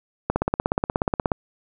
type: click train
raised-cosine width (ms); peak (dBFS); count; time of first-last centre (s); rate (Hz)
1; -6; 18; 0.3-1.318; 16.7
effects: none